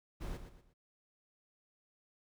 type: noise with echo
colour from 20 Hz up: brown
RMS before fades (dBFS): -41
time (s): 0.2-0.38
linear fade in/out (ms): 20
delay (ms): 120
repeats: 3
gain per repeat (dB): -9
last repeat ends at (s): 0.74
effects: none